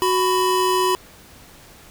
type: tone pair together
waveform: square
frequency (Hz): 370.1 / 995.2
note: F#4 / B5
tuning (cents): 0 / +13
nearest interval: octave + perfect fourth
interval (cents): 1713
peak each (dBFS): -20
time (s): 0.02-0.95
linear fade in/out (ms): 0
effects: pink hiss -46 dBFS RMS until 1.9 s